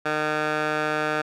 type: tone with band-pass filter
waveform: 15% pulse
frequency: 152.7 Hz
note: D#3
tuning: 32 cents flat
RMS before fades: -25 dBFS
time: 0.05-1.22 s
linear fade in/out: 10 ms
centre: 1300 Hz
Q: 1.2
effects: none